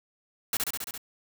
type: noise with echo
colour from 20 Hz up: white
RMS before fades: -27 dBFS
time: 0.53-0.57 s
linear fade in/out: 2 ms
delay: 68 ms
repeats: 6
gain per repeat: -2 dB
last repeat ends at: 0.978 s
effects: none